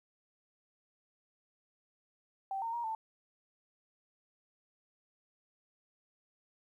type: tone with pitch steps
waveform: sine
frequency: 777 / 915 / 944 / 887 Hz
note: G5 / A#5 / A#5 / A5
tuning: -16 / -32 / +22 / +14 cents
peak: -34 dBFS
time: 2.51-2.95 s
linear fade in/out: 2 ms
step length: 110 ms
effects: 12-bit